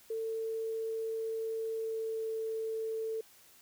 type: tone with pitch glide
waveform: sine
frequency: 447.4 to 444.6 Hz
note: A4 to A4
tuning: +29 to +18 cents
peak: -33 dBFS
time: 0.1-3.21 s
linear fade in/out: 5 ms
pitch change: -11 cents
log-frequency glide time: 1.7-2.31 s
effects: white hiss -60 dBFS RMS until 3.61 s